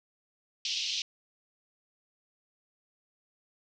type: band-pass noise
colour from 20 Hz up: pink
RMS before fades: -33 dBFS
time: 0.65-1.02 s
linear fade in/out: 2 ms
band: 2700 to 5800 Hz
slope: 48 dB/octave
effects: none